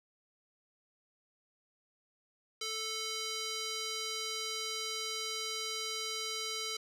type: tone with band-pass filter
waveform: square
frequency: 440 Hz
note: A4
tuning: in tune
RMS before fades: -38 dBFS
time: 2.61-6.77 s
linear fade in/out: 5 ms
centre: 4700 Hz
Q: 1.5
effects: 11-bit